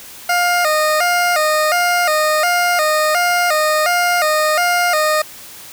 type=tone with vibrato; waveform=20% pulse; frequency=659.3 Hz; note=E5; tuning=in tune; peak=-8 dBFS; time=0.29-5.22 s; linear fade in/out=5 ms; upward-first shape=square; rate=1.4 Hz; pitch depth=120 cents each way; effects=white hiss -36 dBFS RMS until 5.72 s